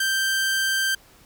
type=tone; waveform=sawtooth; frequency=1568 Hz; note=G6; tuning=in tune; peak=-17 dBFS; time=0-0.95 s; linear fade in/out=5 ms; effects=pink hiss -53 dBFS RMS until 1.25 s